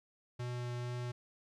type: tone with vibrato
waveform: square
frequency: 122.2 Hz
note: B2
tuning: 18 cents flat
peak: -38 dBFS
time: 0.39-1.12 s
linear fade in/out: 10 ms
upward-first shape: triangle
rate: 2.2 Hz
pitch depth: 9 cents each way
effects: low-pass 7000 Hz 12 dB/octave + 13-bit